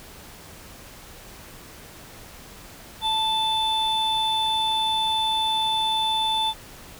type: tone pair together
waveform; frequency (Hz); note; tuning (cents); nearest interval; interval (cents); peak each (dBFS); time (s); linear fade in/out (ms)
triangle; 880 / 3520; A5 / A7; 0 / 0; 2 octaves; 2400; -22; 3.01-6.54; 50
effects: pink hiss -44 dBFS RMS until 6.99 s